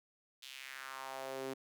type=tone with high-pass filter sweep; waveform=sawtooth; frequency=133.4 Hz; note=C3; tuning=34 cents sharp; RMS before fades=-45 dBFS; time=0.42-1.54 s; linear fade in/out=10 ms; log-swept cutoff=3500 to 320 Hz; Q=2.4; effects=none